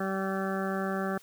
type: harmonic tone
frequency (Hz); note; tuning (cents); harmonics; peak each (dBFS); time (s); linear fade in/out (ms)
192.5; G3; -31; 1 / 2 / 3 / 4 / 6 / 7 / 8 / 9; -32 / -35 / -37 / -38 / -40 / -40 / -41 / -42; 0-1.18; 5
effects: white hiss -57 dBFS RMS until 1.22 s